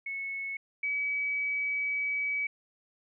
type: tone pair in turn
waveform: sine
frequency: 2200 / 2280 Hz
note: C#7 / C#7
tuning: -14 / +48 cents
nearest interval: minor second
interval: 62 cents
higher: second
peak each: -33 / -28 dBFS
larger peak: second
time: 0.06-0.57 / 0.83-2.47 s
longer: second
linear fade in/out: 5 ms
effects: none